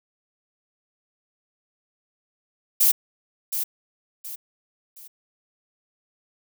violet noise with echo, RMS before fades -17 dBFS, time 2.8-2.92 s, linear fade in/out 10 ms, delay 720 ms, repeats 3, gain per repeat -9 dB, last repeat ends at 5.08 s, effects none

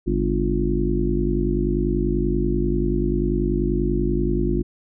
harmonic tone with a mistuned harmonic, 50.3 Hz, G1, 45 cents sharp, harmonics 1 / 3 / 4 / 5 / 6 / 7, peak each -23 / -27 / -28 / -27 / -27 / -24 dBFS, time 0.06-4.63 s, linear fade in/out 20 ms, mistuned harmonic 3, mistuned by -140 cents, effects none

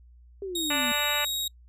sine exponential sweep, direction down, 403.3 to 231.2 Hz, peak -31 dBFS, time 0.42-0.92 s, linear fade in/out 2 ms
sawtooth tone with pitch glide, 3753 to 3786 Hz, A#7 to A#7, +11 to +26 cents, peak -25 dBFS, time 0.55-1.48 s, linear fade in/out 5 ms, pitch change +15 cents, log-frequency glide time 0.89-1.11 s
harmonic tone, 293.2 Hz, D4, 3 cents flat, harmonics 2 / 3 / 4 / 5 / 6 / 7 / 8 / 9 / 10, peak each -35 / -35 / -35 / -35 / -35 / -35 / -35 / -35 / -35 dBFS, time 0.7-1.25 s, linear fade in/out 5 ms
effects noise-tail reverb RT60 0.1 s tail -26 dB re dry + added 60 Hz sine -50 dBFS peak until 1.68 s

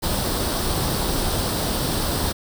pink noise with comb filter, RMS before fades -23 dBFS, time 0.02-2.33 s, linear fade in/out 20 ms, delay 0.22 ms, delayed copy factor +0.55, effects none

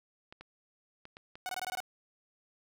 clicks, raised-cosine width 0.3 ms, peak -32 dBFS, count 5, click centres 0.325 / 0.41 / 1.054 / 1.169 / 1.355 s
sawtooth tone bursts, 740 Hz, F#5, in tune, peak -31 dBFS, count 7, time 1.46-1.803 s, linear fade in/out 0 ms, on 31 ms, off 21 ms
effects none

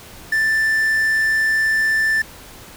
triangle tone with quantisation, 1768 Hz, A6, 8 cents sharp, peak -13 dBFS, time 0.32-2.22 s, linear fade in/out 5 ms, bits 6, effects pink hiss -40 dBFS RMS until 2.76 s

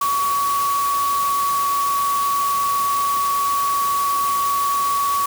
sine tone in noise, 1127 Hz, C#6, 28 cents sharp, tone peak -17 dBFS, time 0.01-5.26 s, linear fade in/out 5 ms, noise white, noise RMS -29 dBFS, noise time 0.01-5.26 s, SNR +9 dB, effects none

